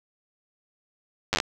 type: slowing click train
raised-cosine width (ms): 0.2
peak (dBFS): -6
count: 7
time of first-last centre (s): 1.33-1.401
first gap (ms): 9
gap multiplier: 1.11
effects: none